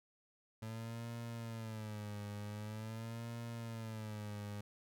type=tone with vibrato; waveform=30% pulse; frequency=109.9 Hz; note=A2; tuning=2 cents flat; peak=-40 dBFS; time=0.62-4.61 s; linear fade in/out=5 ms; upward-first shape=sine; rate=0.45 Hz; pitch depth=110 cents each way; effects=none